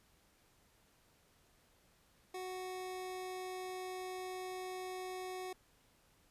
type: tone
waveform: 25% pulse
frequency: 370 Hz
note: F#4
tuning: in tune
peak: -38 dBFS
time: 2.34-5.53 s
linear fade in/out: 5 ms
effects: pink hiss -70 dBFS RMS until 6.3 s + resampled to 32000 Hz